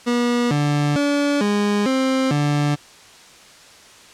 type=tone with pitch steps; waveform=30% pulse; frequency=241.1 / 146.3 / 287.3 / 205.7 / 263.2 / 146.3 Hz; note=B3 / D3 / D4 / G#3 / C4 / D3; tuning=-41 / -6 / -38 / -16 / +10 / -6 cents; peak=-14 dBFS; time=0.06-2.76 s; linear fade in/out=20 ms; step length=450 ms; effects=white hiss -45 dBFS RMS until 4.13 s + low-pass 7000 Hz 12 dB/octave